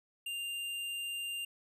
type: tone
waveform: square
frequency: 2794 Hz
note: F7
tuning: in tune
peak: -37 dBFS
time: 0.26-1.45 s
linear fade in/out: 5 ms
effects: resampled to 32000 Hz